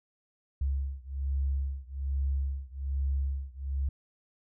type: beating tone pair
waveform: sine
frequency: 67.9 / 69.1 Hz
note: C#2 / C#2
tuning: -35 / -5 cents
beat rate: 1.2 Hz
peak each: -31 / -32 dBFS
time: 0.61-3.89 s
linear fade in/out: 5 ms
effects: none